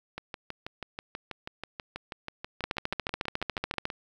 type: two click trains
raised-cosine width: 0.3 ms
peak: -20 / -13 dBFS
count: 24 / 18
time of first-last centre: 0.18-3.902 / 2.64-3.854 s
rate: 6.18 / 14 Hz
effects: 9-bit